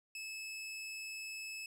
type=tone; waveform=sawtooth; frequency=2600 Hz; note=E7; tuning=24 cents flat; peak=-39 dBFS; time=0.15-1.66 s; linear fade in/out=2 ms; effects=low-pass 12000 Hz 12 dB/octave